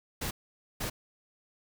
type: noise bursts at uneven times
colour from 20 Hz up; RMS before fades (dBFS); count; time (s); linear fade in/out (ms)
pink; -34; 2; 0.21-0.31 / 0.8-0.9; 10
effects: none

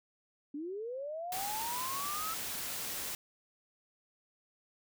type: linear sweep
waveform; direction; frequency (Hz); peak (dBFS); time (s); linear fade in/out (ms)
sine; up; 277.2 to 1318.5; -37; 0.54-2.34; 5
type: noise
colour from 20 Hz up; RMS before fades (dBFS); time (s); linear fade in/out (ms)
white; -39; 1.32-3.15; 2
effects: none

